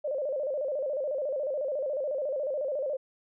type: tone with vibrato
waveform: sine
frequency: 562 Hz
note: C#5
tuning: 24 cents sharp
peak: -28 dBFS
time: 0.04-2.97 s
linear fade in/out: 10 ms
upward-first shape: square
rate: 14 Hz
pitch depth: 110 cents each way
effects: none